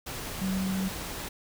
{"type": "tone in noise", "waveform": "sine", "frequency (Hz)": 190, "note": "F#3", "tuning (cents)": 46, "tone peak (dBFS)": -27, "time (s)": [0.41, 0.89], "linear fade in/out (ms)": 10, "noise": "pink", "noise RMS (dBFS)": -37, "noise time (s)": [0.06, 1.29], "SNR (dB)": 7, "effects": []}